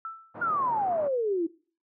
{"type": "tone with exponential decay", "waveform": "sine", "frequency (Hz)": 1326, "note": "E6", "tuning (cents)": 10, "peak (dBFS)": -31, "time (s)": [0.05, 0.44], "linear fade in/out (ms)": 1, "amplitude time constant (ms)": 83}
{"type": "band-pass noise", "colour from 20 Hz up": "white", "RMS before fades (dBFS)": -41, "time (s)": [0.34, 1.09], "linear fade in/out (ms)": 20, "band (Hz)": [110, 1100], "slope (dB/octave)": 24}
{"type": "exponential sweep", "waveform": "sine", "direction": "down", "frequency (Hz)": [1451, 318.9], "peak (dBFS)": -24, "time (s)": [0.41, 1.47], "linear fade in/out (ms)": 10}
{"effects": ["noise-tail reverb RT60 0.4 s tail -20 dB re dry"]}